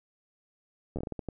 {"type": "slowing click train", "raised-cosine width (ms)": 2, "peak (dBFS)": -22, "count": 9, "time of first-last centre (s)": [0.96, 1.287], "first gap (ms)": 11, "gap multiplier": 1.36, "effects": []}